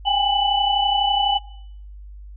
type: tone cluster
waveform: sine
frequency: 789 / 821 / 2981 Hz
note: G5 / G#5 / F#7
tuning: +11 / -20 / +12 cents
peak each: -21 dBFS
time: 0.05-1.39 s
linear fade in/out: 20 ms
effects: noise-tail reverb RT60 0.8 s tail -24 dB re dry + added 50 Hz sine -36 dBFS peak until 2.36 s